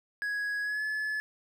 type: tone with pitch glide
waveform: triangle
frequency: 1666 to 1718.8 Hz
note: G#6 to A6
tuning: +5 to -41 cents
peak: -28 dBFS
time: 0.22-1.2 s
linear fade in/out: 0 ms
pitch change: +54 cents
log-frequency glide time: 0.62-0.83 s
effects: none